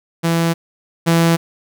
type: tone pair in turn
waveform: sawtooth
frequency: 166.7 / 166.7 Hz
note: E3 / E3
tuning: +20 / +20 cents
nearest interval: unison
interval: 0 cents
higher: neither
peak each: -10 / -7 dBFS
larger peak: second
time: 0.23-0.54 / 1.06-1.37 s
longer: neither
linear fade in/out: 20 ms
effects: none